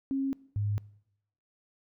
sine tone pair in turn, 271 / 103.14 Hz, C#4 / G#2, -39 / -11 cents, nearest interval octave + perfect fourth, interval 1672 cents, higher first, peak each -27 dBFS, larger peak neither, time 0.11-0.33 / 0.56-0.78 s, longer neither, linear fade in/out 0 ms, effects noise-tail reverb RT60 0.8 s tail -23 dB re dry

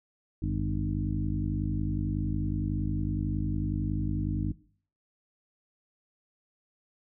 harmonic tone with a mistuned harmonic, 50.9 Hz, G#1, 34 cents flat, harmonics 1 / 2 / 3 / 4 / 5 / 6, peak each -32 / -32 / -34 / -37 / -38 / -36 dBFS, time 0.42-4.52 s, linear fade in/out 5 ms, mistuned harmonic 2, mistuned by -100 cents, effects noise-tail reverb RT60 0.5 s tail -19 dB re dry

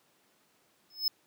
square tone with exponential growth, 5200 Hz, E8, 24 cents flat, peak -23 dBFS, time 0.9-1.08 s, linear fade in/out 2 ms, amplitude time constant 39 ms, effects pink hiss -68 dBFS RMS until 1.26 s + high-pass 200 Hz 12 dB/octave

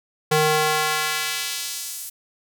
square tone with high-pass filter sweep, 154.1 Hz, D#3, 16 cents flat, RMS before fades -23 dBFS, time 0.31-2.1 s, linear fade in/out 10 ms, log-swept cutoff 320 to 10000 Hz, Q 0.79, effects none

